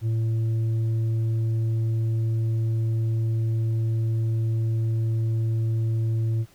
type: tone with tanh clipping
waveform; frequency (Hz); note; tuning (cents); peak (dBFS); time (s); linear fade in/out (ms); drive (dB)
triangle; 112.5; A2; +39; -22; 0.01-6.46; 50; 9
effects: pink hiss -57 dBFS RMS until 6.54 s